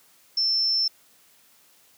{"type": "tone", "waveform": "sine", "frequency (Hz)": 5340, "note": "E8", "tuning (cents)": 22, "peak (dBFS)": -20, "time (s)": [0.37, 0.88], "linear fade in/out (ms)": 5, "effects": ["white hiss -58 dBFS RMS until 1.97 s", "high-pass 100 Hz 12 dB/octave"]}